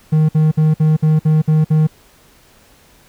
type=tone bursts; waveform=triangle; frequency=155.56 Hz; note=D#3; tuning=in tune; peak=-7 dBFS; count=8; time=0.12-1.872 s; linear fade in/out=10 ms; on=170 ms; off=56 ms; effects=pink hiss -49 dBFS RMS until 3.08 s